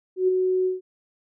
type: tone with ADSR envelope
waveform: sine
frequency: 370.9 Hz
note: F#4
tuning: 4 cents sharp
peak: -15 dBFS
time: 0.16-0.81 s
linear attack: 120 ms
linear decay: 15 ms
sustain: -4 dB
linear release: 150 ms
effects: none